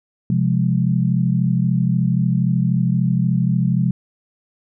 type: chord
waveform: sine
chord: F minor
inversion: second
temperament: equal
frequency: 130.81 / 174.61 / 207.7 Hz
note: C3 / F3 / Ab3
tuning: 0 / 0 / 0 cents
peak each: -18 / -18 / -22 dBFS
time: 0.3-3.91 s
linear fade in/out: 2 ms
effects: none